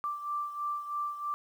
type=beating tone pair; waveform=sine; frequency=1174.7 / 1177.8 Hz; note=D6 / D6; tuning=0 / +5 cents; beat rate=3.1 Hz; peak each=-33 / -39 dBFS; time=0.04-1.34 s; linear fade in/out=0 ms; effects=10-bit